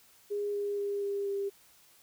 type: tone with pitch steps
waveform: sine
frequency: 410.2 / 407.1 / 404.1 / 401.1 / 398.1 Hz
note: G#4 / G#4 / G#4 / G4 / G4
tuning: -21 / -35 / -47 / +40 / +27 cents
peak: -30 dBFS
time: 0.3-1.5 s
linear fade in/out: 20 ms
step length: 240 ms
effects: white hiss -61 dBFS RMS until 2.02 s